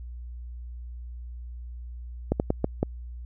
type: slowing click train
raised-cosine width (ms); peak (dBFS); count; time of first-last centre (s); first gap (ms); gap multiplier
2; -9; 5; 2.32-2.83; 79; 1.33
effects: added 60 Hz sine -36 dBFS peak until 3.25 s